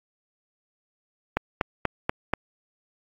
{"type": "click train", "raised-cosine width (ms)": 0.5, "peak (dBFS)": -7, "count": 5, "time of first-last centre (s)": [1.37, 2.336], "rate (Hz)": 4.14, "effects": ["AAC 48 kbps"]}